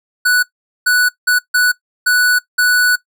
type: tone bursts at uneven times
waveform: square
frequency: 1480 Hz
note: F#6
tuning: in tune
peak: -10 dBFS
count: 6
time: 0.25-0.43 / 0.86-1.09 / 1.27-1.39 / 1.54-1.72 / 2.06-2.39 / 2.58-2.96 s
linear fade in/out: 10 ms
effects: noise-tail reverb RT60 0.1 s tail -18 dB re dry